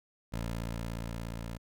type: tone with level ramp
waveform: 15% pulse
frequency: 57 Hz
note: A#1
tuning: 38 cents flat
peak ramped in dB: -27 to -32 dBFS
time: 0.32-1.58 s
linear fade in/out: 20 ms
effects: none